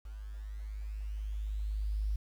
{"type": "tone with level ramp", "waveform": "sine", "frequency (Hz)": 51.91, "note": "G#1", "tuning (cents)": 0, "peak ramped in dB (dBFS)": [-41, -29], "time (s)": [0.05, 2.16], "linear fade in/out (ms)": 5, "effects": ["10-bit"]}